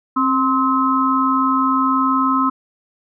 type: tone cluster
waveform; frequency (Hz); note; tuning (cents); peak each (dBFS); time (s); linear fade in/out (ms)
sine; 266.1 / 1046 / 1287; C4 / C6 / E6; +29 / -1 / -42; -18; 0.16-2.5; 10
effects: none